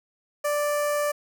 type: tone with notch filter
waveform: sawtooth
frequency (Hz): 587.3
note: D5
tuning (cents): 0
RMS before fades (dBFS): -25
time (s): 0.44-1.12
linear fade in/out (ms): 10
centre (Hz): 3600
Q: 0.87
effects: 9-bit